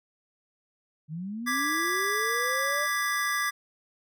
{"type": "linear sweep", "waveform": "sine", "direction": "up", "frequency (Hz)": [146.83, 605], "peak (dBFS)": -32, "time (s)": [1.08, 2.88], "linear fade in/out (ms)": 50}
{"type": "chord", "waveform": "square", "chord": "G# diminished", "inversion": "second", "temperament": "equal", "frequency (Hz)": [1174.7, 1661.2, 1975.5], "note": ["D6", "G#6", "B6"], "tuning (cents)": [0, 0, 0], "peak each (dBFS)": -31, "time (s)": [1.46, 3.51], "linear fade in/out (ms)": 20}
{"effects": []}